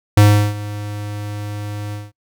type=tone with ADSR envelope; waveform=square; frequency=103.83 Hz; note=G#2; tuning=in tune; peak=-6 dBFS; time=0.17-2.12 s; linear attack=5 ms; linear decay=360 ms; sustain=-19 dB; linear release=190 ms; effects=noise-tail reverb RT60 0.1 s tail -23 dB re dry